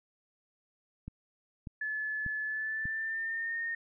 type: click train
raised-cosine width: 5 ms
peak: -28 dBFS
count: 4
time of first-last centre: 1.08-2.855 s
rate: 1.69 Hz
type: tone with pitch glide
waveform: sine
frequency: 1725 to 1838.2 Hz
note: A6 to A#6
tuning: -35 to -25 cents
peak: -32 dBFS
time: 1.81-3.75 s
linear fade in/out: 5 ms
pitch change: +110 cents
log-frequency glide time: 2.45-3.57 s
effects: none